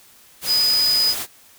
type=tone in noise; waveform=sine; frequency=4978 Hz; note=D#8; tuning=in tune; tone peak=-15 dBFS; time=0.46-1.15 s; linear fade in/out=50 ms; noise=white; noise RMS=-27 dBFS; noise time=0.41-1.27 s; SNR=+9 dB; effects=white hiss -50 dBFS RMS until 1.58 s